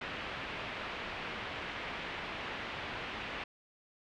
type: low-pass noise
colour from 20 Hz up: white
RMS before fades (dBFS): -41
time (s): 0.01-3.44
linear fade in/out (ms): 5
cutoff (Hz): 2900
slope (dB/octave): 24
effects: none